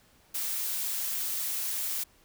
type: noise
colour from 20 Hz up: blue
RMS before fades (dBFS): -32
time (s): 0.34-2.04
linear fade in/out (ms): 10
effects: pink hiss -62 dBFS RMS until 2.24 s